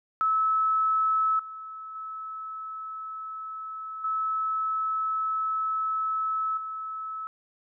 sine tone with level steps, 1300 Hz, E6, 24 cents flat, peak -21 / -37 / -34 / -25 / -32 dBFS, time 0.21-7.27 s, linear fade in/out 0 ms, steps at 1.39 / 1.95 / 4.04 / 6.57 s, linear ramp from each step 5 ms, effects none

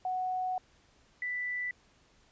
sine tone pair in turn, 740 / 1979.8 Hz, F#5 / B6, 0 / +4 cents, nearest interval octave + perfect fourth, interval 1704 cents, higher second, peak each -30 / -32 dBFS, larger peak first, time 0.05-0.58 / 1.22-1.71 s, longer first, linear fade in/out 2 ms, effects pink hiss -65 dBFS RMS until 2.31 s + resampled to 16000 Hz

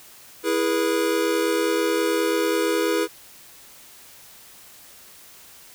square chord, E major, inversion none, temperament equal with one note detuned, 329.6 / 415.3 / 484.6 Hz, E4 / G#4 / B4, 0 / 0 / -33 cents, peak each -25 dBFS, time 0.43-3.08 s, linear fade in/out 50 ms, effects white hiss -47 dBFS RMS until 5.74 s

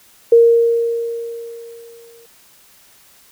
sine tone with exponential decay, 465.3 Hz, A#4, 3 cents flat, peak -4 dBFS, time 0.32-2.26 s, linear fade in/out 5 ms, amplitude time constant 420 ms, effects white hiss -49 dBFS RMS until 3.31 s

